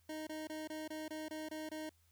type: tone bursts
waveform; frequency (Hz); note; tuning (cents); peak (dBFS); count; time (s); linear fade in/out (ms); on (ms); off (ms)
25% pulse; 311.1; D#4; 0; -38; 9; 0.09-1.894; 5; 180; 23
effects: added 83 Hz sine -70 dBFS peak until 2.11 s + white hiss -75 dBFS RMS until 2.11 s